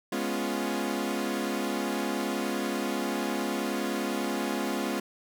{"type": "chord", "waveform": "sawtooth", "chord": "C# dominant seventh", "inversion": "second", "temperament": "equal", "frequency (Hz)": [207.7, 246.9, 277.2, 349.2], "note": ["G#3", "B3", "C#4", "E#4"], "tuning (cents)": [0, 0, 0, 0], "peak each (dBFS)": -30, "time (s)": [0.12, 5], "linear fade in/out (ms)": 5, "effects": []}